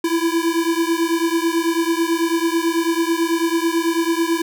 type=beating tone pair; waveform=square; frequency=329.2 / 338.3 Hz; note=E4 / E4; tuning=-2 / +45 cents; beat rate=9.1 Hz; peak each=-20 / -21 dBFS; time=0.04-4.42 s; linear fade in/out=5 ms; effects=none